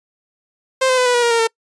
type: tone with pitch steps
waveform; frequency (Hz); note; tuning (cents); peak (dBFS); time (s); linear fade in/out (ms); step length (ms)
sawtooth; 524 / 513.2 / 502.7 / 492.3 / 482.2 / 472.3 / 462.5 / 453; C5 / C5 / B4 / B4 / B4 / A#4 / A#4 / A#4; +2 / -34 / +31 / -6 / -41 / +23 / -14 / -50; -9; 0.81-1.474; 10; 83
effects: noise-tail reverb RT60 0.1 s tail -26 dB re dry + resampled to 22050 Hz